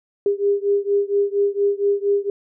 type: beating tone pair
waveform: sine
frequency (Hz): 401.5 / 405.8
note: G4 / G#4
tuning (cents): +41 / -40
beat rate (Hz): 4.3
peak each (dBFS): -19 / -20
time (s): 0.26-2.3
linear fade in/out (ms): 2
effects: none